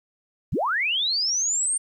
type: linear sweep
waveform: sine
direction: up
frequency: 46.25 to 8870 Hz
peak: -21 dBFS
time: 0.52-1.78 s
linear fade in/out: 10 ms
effects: 10-bit